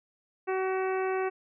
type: harmonic tone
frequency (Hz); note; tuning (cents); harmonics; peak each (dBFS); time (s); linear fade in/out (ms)
377.7; F#4; +36; 1 / 2 / 3 / 4 / 5 / 6 / 7; -28 / -34 / -38 / -40 / -42 / -44 / -45; 0.47-1.3; 20
effects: none